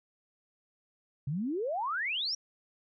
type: exponential sweep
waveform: sine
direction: up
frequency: 130 to 5770 Hz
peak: -30 dBFS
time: 1.27-2.35 s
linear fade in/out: 5 ms
effects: none